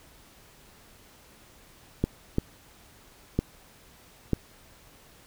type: clicks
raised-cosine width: 3 ms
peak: -10 dBFS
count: 4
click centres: 2.04 / 2.384 / 3.39 / 4.333 s
effects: pink hiss -55 dBFS RMS until 5.26 s